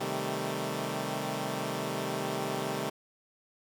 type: chord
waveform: 10% pulse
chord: A half-diminished seventh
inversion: first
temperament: equal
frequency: 130.81 / 155.56 / 196 / 220 Hz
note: C3 / Eb3 / G3 / A3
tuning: 0 / 0 / 0 / 0 cents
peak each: -29 dBFS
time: 0-2.9 s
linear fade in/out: 10 ms
effects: none